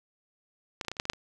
clicks, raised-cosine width 0.2 ms, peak -14 / -28 / -12 / -18 / -30 / -10 / -20 / -6 / -27 dBFS, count 9, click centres 0.812 / 0.849 / 0.883 / 0.916 / 0.968 / 0.999 / 1.054 / 1.099 / 1.134 s, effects none

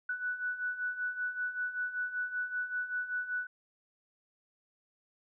sine beating tone pair, 1480 / 1485.2 Hz, F#6 / F#6, 0 / +6 cents, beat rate 5.2 Hz, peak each -39 / -34 dBFS, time 0.09-3.47 s, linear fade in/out 5 ms, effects none

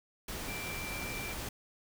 sine tone in noise, 2352 Hz, D7, 2 cents sharp, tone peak -41 dBFS, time 0.48-1.33 s, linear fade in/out 5 ms, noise pink, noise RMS -40 dBFS, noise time 0.28-1.49 s, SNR -4 dB, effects none

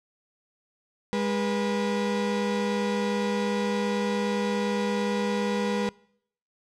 35% pulse tone pair together, 204.5 / 486.4 Hz, G#3 / B4, -26 / -26 cents, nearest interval octave + minor third, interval 1500 cents, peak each -25 / -27 dBFS, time 1.13-5.89 s, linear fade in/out 0 ms, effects noise-tail reverb RT60 0.7 s tail -25 dB re dry + low-pass 6000 Hz 12 dB/octave

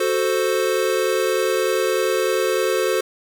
square chord, F# diminished, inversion none, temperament equal, 370 / 440 / 523.3 Hz, F#4 / A4 / C5, 0 / 0 / 0 cents, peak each -23 dBFS, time 0-3.01 s, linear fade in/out 5 ms, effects none

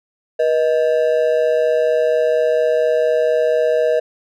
triangle ring-modulated tone, 554.4 Hz, C#5, in tune, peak -8 dBFS, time 0.39-4 s, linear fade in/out 10 ms, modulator 72.1 Hz, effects none

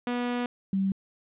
sawtooth / sine tone pair in turn, 243.8 / 193.5 Hz, B3 / G3, -22 / -22 cents, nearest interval major third, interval 400 cents, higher first, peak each -23 dBFS, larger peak neither, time 0.07-0.46 / 0.73-0.92 s, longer first, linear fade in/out 2 ms, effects resampled to 8000 Hz + 10-bit

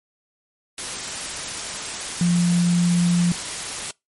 sine tone in noise, 174.61 Hz, F3, in tune, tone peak -15 dBFS, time 2.21-3.32 s, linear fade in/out 2 ms, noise white, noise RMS -29 dBFS, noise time 0.78-3.91 s, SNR +11 dB, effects noise-tail reverb RT60 0.2 s tail -25 dB re dry + MP3 48 kbps

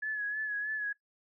sine tone with vibrato, 1700 Hz, G#6, 40 cents sharp, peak -31 dBFS, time 0.02-0.93 s, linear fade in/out 10 ms, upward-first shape sine, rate 3.2 Hz, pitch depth 41 cents each way, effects noise-tail reverb RT60 0.1 s tail -19 dB re dry

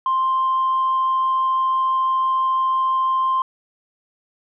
sine tone, 1049 Hz, C6, 4 cents sharp, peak -15 dBFS, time 0.06-3.42 s, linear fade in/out 2 ms, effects tanh soft clip ceiling -13 dBFS

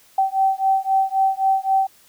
sine beating tone pair, 770 / 773.8 Hz, G5 / G5, -31 / -23 cents, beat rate 3.8 Hz, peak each -19 dBFS, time 0.18-1.87 s, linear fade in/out 5 ms, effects white hiss -53 dBFS RMS until 2.08 s

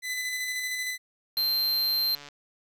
sawtooth tone with tremolo, 2008 Hz, B6, 28 cents sharp, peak -25 dBFS, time 0.02-0.98 s, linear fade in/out 50 ms, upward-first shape square, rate 13 Hz, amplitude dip 25%
click train, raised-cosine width 0.2 ms, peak -27 dBFS, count 133, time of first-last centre 1.37-2.287 s, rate 144 Hz
square tone, 4152 Hz, C8, 14 cents flat, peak -24 dBFS, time 1.37-2.15 s, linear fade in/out 2 ms
effects none

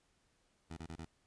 15% pulse tone bursts, 81.6 Hz, E2, 17 cents flat, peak -38 dBFS, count 4, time 0.7-1.053 s, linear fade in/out 10 ms, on 71 ms, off 23 ms, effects pink hiss -75 dBFS RMS until 1.26 s + resampled to 22050 Hz

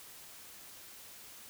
silence, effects white hiss -52 dBFS RMS until 1.49 s

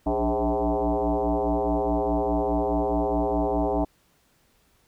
sine tone with frequency modulation, 177.9 Hz, F3, 32 cents sharp, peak -21 dBFS, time 0.06-3.85 s, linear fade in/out 10 ms, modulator 117 Hz, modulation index 5.8, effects pink hiss -64 dBFS RMS until 4.87 s

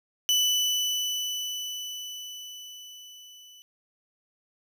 30% pulse tone with level ramp, 2984 Hz, F#7, 14 cents sharp, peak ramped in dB -17 to -46 dBFS, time 0.29-3.62 s, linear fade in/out 0 ms, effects none

